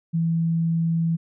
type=tone; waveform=sine; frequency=165.3 Hz; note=E3; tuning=5 cents sharp; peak=-19 dBFS; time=0.13-1.17 s; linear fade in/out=20 ms; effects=none